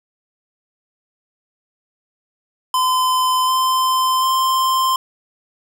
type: tone with pitch steps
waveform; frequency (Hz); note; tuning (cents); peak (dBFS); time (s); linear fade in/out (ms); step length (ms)
square; 1023 / 1034.3 / 1045.7; C6 / C6 / C6; -39 / -20 / -1; -15; 2.74-4.96; 2; 740
effects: none